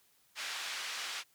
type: band-pass noise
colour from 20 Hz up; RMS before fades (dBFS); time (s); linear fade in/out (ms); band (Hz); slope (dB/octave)
pink; -40; 0.35-1.24; 50; 1600 to 5600; 12
effects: white hiss -69 dBFS RMS until 1.34 s

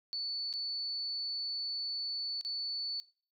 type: tone with dropouts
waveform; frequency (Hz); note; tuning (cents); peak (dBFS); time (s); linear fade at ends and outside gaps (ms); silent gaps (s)
sine; 4470; C#8; +14; -34; 0.13-3; 0; 0.528-0.538 / 2.411-2.449
effects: noise-tail reverb RT60 0.4 s tail -21 dB re dry

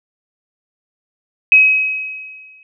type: tone with exponential decay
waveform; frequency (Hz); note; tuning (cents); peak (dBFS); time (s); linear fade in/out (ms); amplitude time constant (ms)
sine; 2545; D#7; +39; -3; 1.52-2.63; 1; 240
effects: none

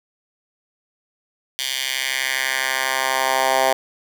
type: tone with high-pass filter sweep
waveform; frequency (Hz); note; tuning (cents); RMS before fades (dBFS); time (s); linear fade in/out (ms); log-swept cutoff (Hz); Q
10% pulse; 132.1; C3; +17; -21; 1.59-3.73; 0; 3200 to 690; 1.7
effects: none

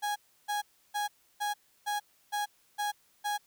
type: tone bursts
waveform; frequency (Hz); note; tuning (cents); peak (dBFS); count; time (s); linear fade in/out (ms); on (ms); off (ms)
35% pulse; 828; G#5; -5; -28; 8; 0.02-3.38; 20; 140; 320
effects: white hiss -67 dBFS RMS until 3.46 s

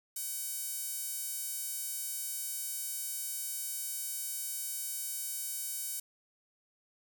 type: tone with high-pass filter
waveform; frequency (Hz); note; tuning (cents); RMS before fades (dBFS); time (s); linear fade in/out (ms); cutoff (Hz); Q
sawtooth; 760; F#5; +46; -38; 0.16-6; 5; 9200; 1.2
effects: none

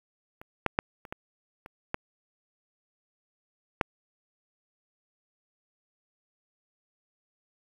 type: clicks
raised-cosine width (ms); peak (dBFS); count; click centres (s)
0.5; -29 / -9 / -8 / -29 / -20 / -28 / -13 / -8; 8; 0.415 / 0.663 / 0.789 / 1.052 / 1.125 / 1.661 / 1.944 / 3.812
effects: 8-bit

